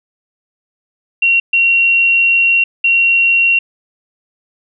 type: tone bursts at uneven times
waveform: sine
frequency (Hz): 2743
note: F7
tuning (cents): -32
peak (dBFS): -8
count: 3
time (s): 1.22-1.4 / 1.53-2.64 / 2.84-3.59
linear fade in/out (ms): 5
effects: none